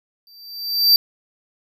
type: tone with exponential growth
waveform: square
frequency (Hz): 4668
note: D8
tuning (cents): -11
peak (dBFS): -8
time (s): 0.27-0.96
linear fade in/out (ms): 1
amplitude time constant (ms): 150
effects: none